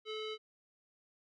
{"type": "tone with low-pass filter", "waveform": "square", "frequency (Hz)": 433, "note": "A4", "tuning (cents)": -28, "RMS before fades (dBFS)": -41, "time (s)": [0.05, 0.38], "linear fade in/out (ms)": 50, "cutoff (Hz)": 3500, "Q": 9.9, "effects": []}